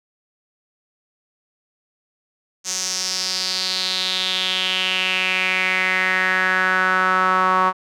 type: tone with band-pass filter sweep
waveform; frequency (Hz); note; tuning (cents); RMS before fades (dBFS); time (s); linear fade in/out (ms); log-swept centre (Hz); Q
sawtooth; 186.1; F#3; +10; -20; 2.64-7.73; 50; 6300 to 1100; 4.5
effects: none